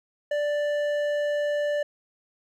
triangle tone with hard clipping, 587.3 Hz, D5, in tune, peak -25 dBFS, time 0.31-1.83 s, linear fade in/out 5 ms, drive 12 dB, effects none

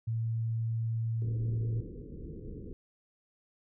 sine tone, 113.6 Hz, A#2, 44 cents flat, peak -29 dBFS, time 0.07-1.81 s, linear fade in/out 10 ms
pink low-pass noise, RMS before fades -43 dBFS, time 1.22-2.73 s, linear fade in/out 0 ms, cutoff 490 Hz, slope 96 dB/octave
effects none

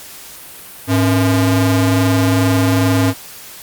45% pulse ring-modulated tone, 188.2 Hz, F#3, 30 cents sharp, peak -8 dBFS, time 0.87-3.14 s, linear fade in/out 50 ms, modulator 82.9 Hz, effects white hiss -35 dBFS RMS until 3.62 s + Opus 48 kbps

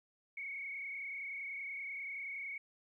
sine tone with frequency modulation, 2217 Hz, C#7, in tune, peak -40 dBFS, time 0.37-2.58 s, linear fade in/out 5 ms, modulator 30.5 Hz, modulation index 2, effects 13-bit

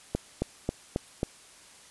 click train, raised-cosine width 2 ms, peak -13 dBFS, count 5, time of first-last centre 0.15-1.231 s, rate 3.7 Hz, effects white hiss -53 dBFS RMS until 1.9 s + resampled to 24000 Hz

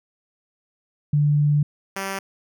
sine / 5% pulse tone pair in turn, 147.1 / 194.38 Hz, D3 / G3, +3 / -14 cents, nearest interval perfect fourth, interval 483 cents, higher second, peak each -15 dBFS, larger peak neither, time 1.13-1.63 / 1.96-2.19 s, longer first, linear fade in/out 5 ms, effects none

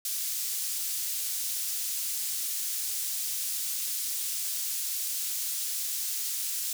pink high-pass noise, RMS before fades -32 dBFS, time 0.05-6.73 s, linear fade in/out 2 ms, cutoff 6200 Hz, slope 12 dB/octave, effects none

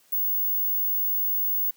sine tone, 15630 Hz, B9, 19 cents flat, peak -22 dBFS, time 0.12-1.71 s, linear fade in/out 10 ms, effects white hiss -60 dBFS RMS until 1.76 s + high-pass 150 Hz 12 dB/octave

